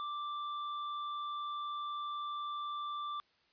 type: tone with tanh clipping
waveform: sine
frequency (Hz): 1176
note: D6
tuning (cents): +2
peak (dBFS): -39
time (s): 0-3.2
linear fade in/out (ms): 0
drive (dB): 14
effects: white hiss -71 dBFS RMS until 3.52 s + resampled to 11025 Hz